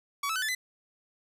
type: tone with pitch steps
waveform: sawtooth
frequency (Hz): 1131 / 1306.7 / 1509.7 / 1744.2 / 2015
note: C#6 / E6 / F#6 / A6 / B6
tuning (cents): +34 / -16 / +34 / -16 / +34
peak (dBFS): -25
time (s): 0.23-0.55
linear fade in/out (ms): 5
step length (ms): 64
effects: resampled to 32000 Hz